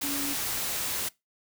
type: tone in noise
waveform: sine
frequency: 283.7 Hz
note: C#4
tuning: 40 cents sharp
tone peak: -33 dBFS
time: 0.03-0.34 s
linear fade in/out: 10 ms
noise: white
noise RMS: -31 dBFS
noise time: 0.01-1.09 s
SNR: -5 dB
effects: noise-tail reverb RT60 0.2 s tail -22 dB re dry